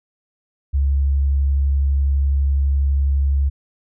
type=tone with vibrato; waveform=sine; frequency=69.3 Hz; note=C#2; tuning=in tune; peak=-14 dBFS; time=0.73-3.5 s; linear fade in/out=20 ms; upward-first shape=triangle; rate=12 Hz; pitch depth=12 cents each way; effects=none